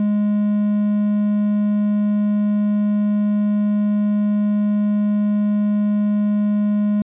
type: tone with quantisation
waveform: triangle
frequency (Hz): 207.7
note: G#3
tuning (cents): 0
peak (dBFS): -13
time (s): 0-7.02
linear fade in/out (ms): 2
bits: 7
effects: resampled to 8000 Hz